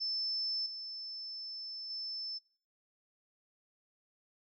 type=tone with level steps; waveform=sine; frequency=5280 Hz; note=E8; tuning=2 cents sharp; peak=-33 / -41 / -38 dBFS; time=0-2.39 s; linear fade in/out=20 ms; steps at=0.66 / 1.9 s; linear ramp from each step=2 ms; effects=noise-tail reverb RT60 0.5 s tail -25 dB re dry